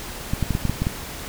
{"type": "clicks", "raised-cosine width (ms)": 5, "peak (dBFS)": -9, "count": 8, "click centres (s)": [0.335, 0.427, 0.507, 0.551, 0.653, 0.696, 0.82, 0.869], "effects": ["pink hiss -34 dBFS RMS until 1.28 s"]}